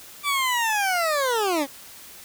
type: linear sweep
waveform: 20% pulse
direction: down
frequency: 1174.7 to 261.6 Hz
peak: -16 dBFS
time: 0.23-1.67 s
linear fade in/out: 50 ms
effects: white hiss -44 dBFS RMS until 2.24 s